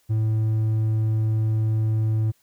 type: tone with hard clipping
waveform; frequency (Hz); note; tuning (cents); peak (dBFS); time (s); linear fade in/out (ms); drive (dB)
sine; 109.6; A2; -6; -20; 0.09-2.32; 20; 3
effects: white hiss -64 dBFS RMS until 2.42 s